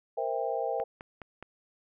sine chord, C dominant seventh, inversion third, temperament equal with one note detuned, 466.2 / 523.3 / 659.3 / 794.9 Hz, Bb4 / C5 / E5 / G5, 0 / 0 / 0 / +24 cents, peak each -34 dBFS, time 0.17-0.84 s, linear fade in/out 10 ms
click train, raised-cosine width 0.5 ms, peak -27 dBFS, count 4, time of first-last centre 0.8-1.426 s, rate 4.79 Hz
effects none

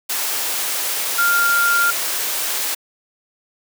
sine tone in noise, 1396.9 Hz, F6, in tune, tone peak -14 dBFS, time 1.18-1.91 s, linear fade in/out 10 ms, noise white, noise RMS -22 dBFS, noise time 0.09-2.75 s, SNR +5 dB, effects high-pass 400 Hz 12 dB/octave

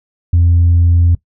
sine tone, 85.7 Hz, F2, 32 cents flat, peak -5 dBFS, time 0.33-1.15 s, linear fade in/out 5 ms, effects noise-tail reverb RT60 0.1 s tail -20 dB re dry + tanh soft clip ceiling -4 dBFS

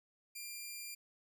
10% pulse tone, 2388 Hz, D7, 28 cents sharp, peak -35 dBFS, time 0.35-0.95 s, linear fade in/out 10 ms, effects none

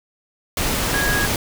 sine tone in noise, 1650 Hz, G#6, 12 cents flat, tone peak -21 dBFS, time 0.94-1.26 s, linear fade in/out 2 ms, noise pink, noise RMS -21 dBFS, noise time 0.57-1.36 s, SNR -3 dB, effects none

